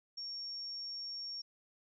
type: tone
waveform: sine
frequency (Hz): 5520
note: F8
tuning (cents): -21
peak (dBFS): -40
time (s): 0.17-1.42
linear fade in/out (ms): 10
effects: none